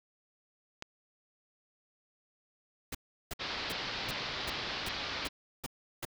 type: click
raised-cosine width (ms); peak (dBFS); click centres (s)
0.2; -22; 0.824
type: noise bursts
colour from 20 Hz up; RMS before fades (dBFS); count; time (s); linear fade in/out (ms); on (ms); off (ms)
pink; -38; 9; 2.92-6.052; 5; 28; 360
type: low-pass noise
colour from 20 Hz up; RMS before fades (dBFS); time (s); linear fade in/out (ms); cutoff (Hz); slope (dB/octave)
white; -38; 3.39-5.29; 20; 4800; 48
effects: none